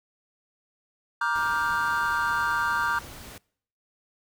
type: chord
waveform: triangle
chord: G minor seventh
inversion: first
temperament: just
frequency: 940.8 / 1176 / 1411.2 / 1568 Hz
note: Bb5 / D6 / F6 / G6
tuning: +16 / +2 / +18 / 0 cents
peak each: -27 dBFS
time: 1.21-2.99 s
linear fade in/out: 5 ms
type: noise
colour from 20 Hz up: pink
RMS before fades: -43 dBFS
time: 1.35-3.38 s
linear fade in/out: 2 ms
effects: noise-tail reverb RT60 0.6 s tail -24 dB re dry